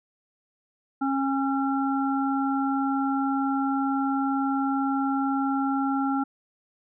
harmonic tone, 272.2 Hz, C#4, 31 cents flat, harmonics 1 / 3 / 5, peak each -24 / -29 / -31 dBFS, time 1.01-6.24 s, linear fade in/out 10 ms, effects none

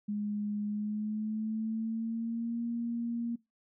sine tone with pitch glide, 207.7 to 234.5 Hz, G#3 to A#3, 0 to +11 cents, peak -31 dBFS, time 0.08-3.36 s, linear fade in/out 10 ms, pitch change +211 cents, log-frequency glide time 0.66-2.62 s, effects noise-tail reverb RT60 0.2 s tail -21 dB re dry

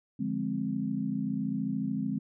sine chord, D half-diminished seventh, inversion none, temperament equal, 146.83 / 174.61 / 207.7 / 261.6 Hz, D3 / F3 / Ab3 / C4, 0 / 0 / 0 / 0 cents, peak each -38 / -37 / -32 / -33 dBFS, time 0.19-2.19 s, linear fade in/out 10 ms, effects none

